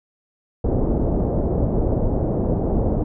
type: low-pass noise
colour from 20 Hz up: pink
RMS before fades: -20 dBFS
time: 0.64-3.04 s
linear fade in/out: 5 ms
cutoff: 630 Hz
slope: 24 dB/octave
effects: none